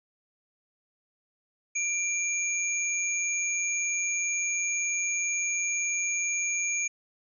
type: tone pair together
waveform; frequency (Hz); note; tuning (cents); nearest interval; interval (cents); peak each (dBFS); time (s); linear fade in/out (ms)
sine; 2364 / 6659; D7 / G#8; +11 / +4; octave + tritone; 1793; -29 / -29; 1.75-6.88; 10
effects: none